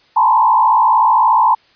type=tone with frequency modulation; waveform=sine; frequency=948 Hz; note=A#5; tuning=29 cents sharp; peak=-8 dBFS; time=0.16-1.55 s; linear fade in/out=10 ms; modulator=56.8 Hz; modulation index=1.6; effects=white hiss -52 dBFS RMS until 1.75 s + resampled to 11025 Hz